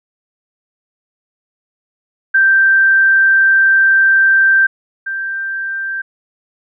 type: tone pair in turn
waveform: sine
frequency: 1568 / 1574.3 Hz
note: G6 / G6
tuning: 0 / +7 cents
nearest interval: unison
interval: 7 cents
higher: second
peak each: -7 / -18 dBFS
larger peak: first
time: 2.34-4.67 / 5.06-6.02 s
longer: first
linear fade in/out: 10 ms
effects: none